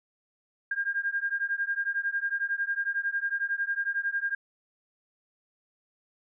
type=beating tone pair; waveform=sine; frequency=1605 / 1616 Hz; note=G6 / G#6; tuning=+40 / -48 cents; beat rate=11 Hz; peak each=-30 dBFS; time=0.71-4.35 s; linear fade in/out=5 ms; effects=none